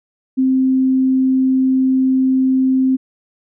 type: tone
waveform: sine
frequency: 261.6 Hz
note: C4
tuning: in tune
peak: -11 dBFS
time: 0.37-2.97 s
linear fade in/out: 20 ms
effects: none